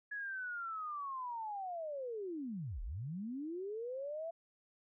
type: linear two-way sweep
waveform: sine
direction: down then up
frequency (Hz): 1694 to 33.86 to 675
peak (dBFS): -39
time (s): 0.11-4.31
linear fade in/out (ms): 10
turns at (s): 2.82
effects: none